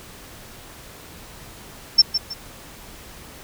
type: tone with echo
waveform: sine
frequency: 5390 Hz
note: E8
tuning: 38 cents sharp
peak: -7 dBFS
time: 1.98-2.02 s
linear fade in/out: 10 ms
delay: 160 ms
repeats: 2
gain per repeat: -10 dB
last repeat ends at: 2.34 s
effects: pink hiss -42 dBFS RMS until 3.43 s